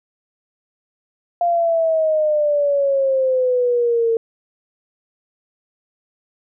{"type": "exponential sweep", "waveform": "sine", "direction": "down", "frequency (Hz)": [698.5, 452.1], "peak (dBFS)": -14, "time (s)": [1.41, 4.17], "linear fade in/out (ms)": 2, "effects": []}